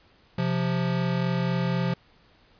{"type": "tone pair together", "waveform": "square", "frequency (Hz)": [131.2, 175.13], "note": ["C3", "F3"], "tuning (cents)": [5, 5], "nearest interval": "perfect fourth", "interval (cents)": 500, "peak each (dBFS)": [-28, -26], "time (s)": [0.38, 1.94], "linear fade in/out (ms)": 5, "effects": ["pink hiss -59 dBFS RMS until 2.59 s", "resampled to 11025 Hz"]}